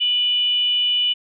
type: tone with frequency modulation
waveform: sine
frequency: 2960 Hz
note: F#7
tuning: in tune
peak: -16 dBFS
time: 0-1.14 s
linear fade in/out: 20 ms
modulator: 534 Hz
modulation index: 0.23
effects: none